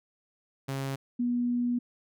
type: tone pair in turn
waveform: sawtooth / sine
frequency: 135.9 / 242.7 Hz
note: C#3 / B3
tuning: -34 / -30 cents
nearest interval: minor seventh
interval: 1004 cents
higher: second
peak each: -27 / -25 dBFS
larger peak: second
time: 0.68-0.96 / 1.19-1.79 s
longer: second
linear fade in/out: 10 ms
effects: none